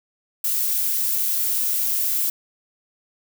violet noise, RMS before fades -22 dBFS, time 0.44-2.3 s, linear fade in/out 5 ms, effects none

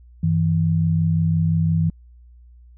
sine tone pair together, 96.6 / 162.46 Hz, G2 / E3, -25 / -25 cents, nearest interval major sixth, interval 900 cents, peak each -21 / -17 dBFS, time 0.23-1.9 s, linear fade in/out 5 ms, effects added 60 Hz sine -44 dBFS peak until 2.77 s

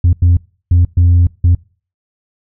sine tone bursts at uneven times, 87.31 Hz, F2, in tune, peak -3 dBFS, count 5, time 0.04-0.13 / 0.22-0.37 / 0.71-0.85 / 0.97-1.27 / 1.44-1.55 s, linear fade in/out 5 ms, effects noise-tail reverb RT60 0.4 s tail -26 dB re dry + tanh soft clip ceiling -4 dBFS

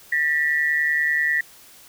sine tone pair together, 1790.8 / 1941 Hz, A6 / B6, +30 / -31 cents, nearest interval minor second, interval 139 cents, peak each -22 / -20 dBFS, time 0.12-1.41 s, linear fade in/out 5 ms, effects white hiss -48 dBFS RMS until 1.88 s

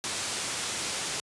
white low-pass noise, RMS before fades -33 dBFS, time 0.04-1.2 s, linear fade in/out 0 ms, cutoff 9100 Hz, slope 24 dB/octave, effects high-pass 80 Hz 12 dB/octave + resampled to 24000 Hz

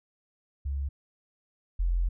sine tone pair in turn, 69.4 / 43.37 Hz, C#2 / F1, +3 / -11 cents, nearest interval minor sixth, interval 814 cents, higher first, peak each -28 / -23 dBFS, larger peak second, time 0.65-0.89 / 1.79-2.09 s, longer second, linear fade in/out 10 ms, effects none

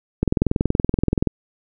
click train, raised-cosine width 3 ms, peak -4 dBFS, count 23, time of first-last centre 0.23-1.273 s, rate 21.1 Hz, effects none

